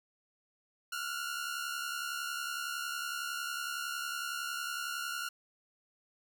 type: tone pair together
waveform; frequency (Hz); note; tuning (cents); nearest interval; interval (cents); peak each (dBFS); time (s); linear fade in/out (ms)
sawtooth; 1375.1 / 1446; F6 / F#6; -27 / -40; minor second; 87; -35 / -35; 0.92-5.29; 5
effects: none